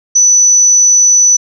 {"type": "tone", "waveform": "sine", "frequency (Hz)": 5970, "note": "F#8", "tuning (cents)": 15, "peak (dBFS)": -4, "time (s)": [0.15, 1.37], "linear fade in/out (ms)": 10, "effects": []}